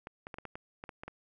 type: clicks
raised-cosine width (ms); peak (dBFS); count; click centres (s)
0.5; -27; 10; 0.071 / 0.269 / 0.342 / 0.385 / 0.453 / 0.555 / 0.839 / 0.892 / 1.035 / 1.08
effects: none

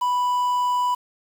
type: tone with quantisation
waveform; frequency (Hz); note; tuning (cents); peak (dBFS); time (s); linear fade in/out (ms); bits
triangle; 987.8; B5; 0; -17; 0.01-0.95; 10; 7
effects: none

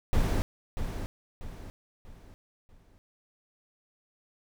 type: noise with echo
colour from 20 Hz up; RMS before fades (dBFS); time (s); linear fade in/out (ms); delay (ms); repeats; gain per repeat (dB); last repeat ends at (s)
brown; -25; 0.13-0.42; 0; 640; 4; -8; 2.98
effects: none

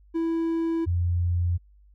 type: tone pair in turn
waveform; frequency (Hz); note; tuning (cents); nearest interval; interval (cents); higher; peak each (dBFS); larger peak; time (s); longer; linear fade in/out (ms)
triangle / sine; 329.6 / 87.3; E4 / F2; 0 / 0; octave + major seventh; 2300; first; -21; neither; 0.14-0.86 / 0.86-1.58; neither; 20
effects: added 50 Hz sine -52 dBFS peak until 1.94 s

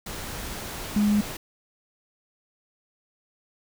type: tone in noise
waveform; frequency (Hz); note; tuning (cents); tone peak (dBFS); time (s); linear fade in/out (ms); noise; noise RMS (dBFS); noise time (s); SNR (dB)
sine; 207.7; G#3; 0; -18; 0.96-1.21; 5; pink; -35; 0.06-1.37; +14
effects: none

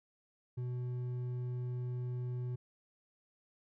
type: tone with hard clipping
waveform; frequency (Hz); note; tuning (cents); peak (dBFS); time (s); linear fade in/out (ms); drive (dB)
sine; 123.9; B2; +6; -37; 0.57-2.56; 10; 5
effects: none

